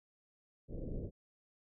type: low-pass noise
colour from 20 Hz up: pink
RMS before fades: -41 dBFS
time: 0.68-1.11 s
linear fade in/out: 50 ms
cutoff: 540 Hz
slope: 48 dB/octave
effects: none